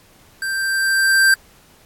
square tone with level ramp, 1572 Hz, G6, 4 cents sharp, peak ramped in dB -22 to -10 dBFS, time 0.42-1.34 s, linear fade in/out 2 ms, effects pink hiss -51 dBFS RMS until 1.85 s + AAC 64 kbps

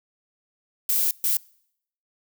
violet noise bursts at uneven times, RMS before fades -22 dBFS, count 2, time 0.89-1.11 / 1.24-1.37 s, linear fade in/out 2 ms, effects noise-tail reverb RT60 0.7 s tail -25 dB re dry

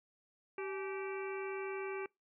harmonic tone with a mistuned harmonic, 387.7 Hz, G4, 19 cents flat, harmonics 1 / 2 / 3 / 4 / 5 / 6 / 7, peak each -39 / -49 / -49 / -51 / -55 / -48 / -55 dBFS, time 0.58-2.06 s, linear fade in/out 2 ms, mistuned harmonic 2, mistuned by +140 cents, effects noise-tail reverb RT60 0.2 s tail -25 dB re dry

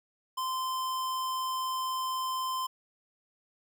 square tone, 1036 Hz, C6, 17 cents flat, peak -31 dBFS, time 0.37-2.67 s, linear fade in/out 10 ms, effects none

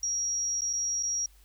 sine tone with dropouts, 5670 Hz, F8, 25 cents sharp, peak -27 dBFS, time 0.03-1.26 s, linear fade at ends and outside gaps 2 ms, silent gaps 0.609-0.618 / 0.73-0.734 / 1.027-1.032 s, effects added 50 Hz sine -55 dBFS peak until 1.44 s + white hiss -63 dBFS RMS until 1.44 s

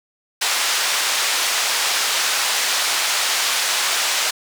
white band-pass noise, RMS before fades -20 dBFS, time 0.41-4.31 s, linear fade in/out 10 ms, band 720 to 6200 Hz, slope 12 dB/octave, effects none

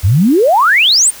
sine exponential sweep, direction up, 82.41 to 9397 Hz, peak -6 dBFS, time 0.03-1.11 s, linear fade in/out 20 ms, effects white hiss -33 dBFS RMS until 1.2 s

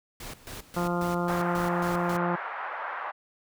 pink noise with tremolo, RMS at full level -40 dBFS, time 0.2-2.17 s, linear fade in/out 5 ms, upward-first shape square, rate 3.7 Hz, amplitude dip 80%
harmonic tone, 174.61 Hz, F3, in tune, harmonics 1 / 2 / 3 / 4 / 5 / 6 / 7 / 8, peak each -29 / -32 / -34 / -35 / -36 / -37 / -37 / -38 dBFS, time 0.76-2.36 s, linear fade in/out 10 ms
pink band-pass noise, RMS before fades -35 dBFS, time 1.27-3.12 s, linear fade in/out 20 ms, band 740 to 1700 Hz, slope 24 dB/octave
effects none

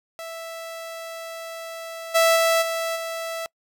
sawtooth tone with level steps, 659.3 Hz, E5, in tune, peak -29 / -11 / -13 / -20 / -24 dBFS, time 0.19-3.46 s, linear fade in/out 0 ms, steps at 2.14 / 2.35 / 2.61 / 2.95 s, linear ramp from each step 20 ms, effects noise-tail reverb RT60 0.1 s tail -26 dB re dry

